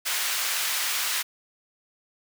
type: high-pass noise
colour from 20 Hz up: pink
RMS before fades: -27 dBFS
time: 0.05-1.23 s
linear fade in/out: 20 ms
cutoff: 1600 Hz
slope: 12 dB/octave
effects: none